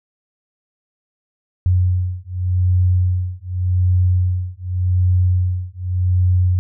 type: beating tone pair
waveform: sine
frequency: 90.4 / 91.26 Hz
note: F#2 / F#2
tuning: -40 / -23 cents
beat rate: 0.86 Hz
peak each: -17 dBFS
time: 1.66-6.59 s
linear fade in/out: 0 ms
effects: none